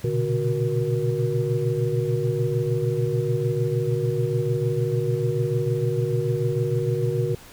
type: tone cluster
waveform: sine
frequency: 119.3 / 126 / 145 / 368.6 / 472.1 Hz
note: A#2 / B2 / D3 / F#4 / A#4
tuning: +41 / +35 / -22 / -7 / +22 cents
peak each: -27 dBFS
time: 0.04-7.35 s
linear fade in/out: 5 ms
effects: pink hiss -46 dBFS RMS until 7.52 s